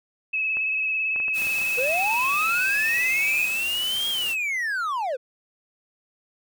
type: tone with vibrato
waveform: sine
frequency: 2582 Hz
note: E7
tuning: 37 cents flat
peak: -22 dBFS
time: 0.33-3.46 s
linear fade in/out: 10 ms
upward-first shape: sine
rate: 18 Hz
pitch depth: 31 cents each way
type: clicks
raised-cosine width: 0.5 ms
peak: -24 dBFS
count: 9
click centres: 0.57 / 1.161 / 1.201 / 1.282 / 1.42 / 1.47 / 1.585 / 1.616 / 1.785 s
type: noise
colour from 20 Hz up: white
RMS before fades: -35 dBFS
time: 1.33-4.36 s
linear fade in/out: 50 ms
type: linear two-way sweep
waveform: triangle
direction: up then down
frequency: 469.2 to 3280 to 469.2 Hz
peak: -22 dBFS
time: 1.77-5.17 s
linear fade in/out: 20 ms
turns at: 4.09 s
effects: none